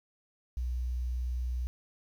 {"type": "tone with quantisation", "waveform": "sine", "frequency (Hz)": 61.6, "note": "B1", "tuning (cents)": -4, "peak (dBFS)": -30, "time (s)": [0.57, 1.67], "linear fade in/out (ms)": 0, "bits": 10, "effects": []}